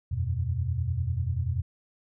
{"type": "chord", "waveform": "sine", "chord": "E suspended second", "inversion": "none", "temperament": "equal", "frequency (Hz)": [82.41, 92.5, 123.47], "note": ["E2", "F#2", "B2"], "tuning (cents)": [0, 0, 0], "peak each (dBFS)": -30, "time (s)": [0.11, 1.62], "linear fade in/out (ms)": 10, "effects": []}